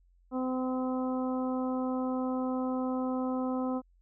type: harmonic tone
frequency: 256.7 Hz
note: C4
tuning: 33 cents flat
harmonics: 1 / 2 / 3 / 4 / 5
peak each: -30 / -36 / -40 / -42 / -44 dBFS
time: 0.31-3.82 s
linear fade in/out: 50 ms
effects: added 44 Hz sine -61 dBFS peak until 4.01 s